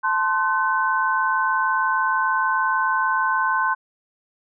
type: chord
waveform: sine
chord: F# diminished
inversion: first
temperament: equal with one note detuned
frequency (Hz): 880 / 1046.5 / 1516.3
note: A5 / C6 / F#6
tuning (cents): 0 / 0 / +42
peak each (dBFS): -25 / -21 / -22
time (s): 0.03-3.75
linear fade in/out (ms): 20
effects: none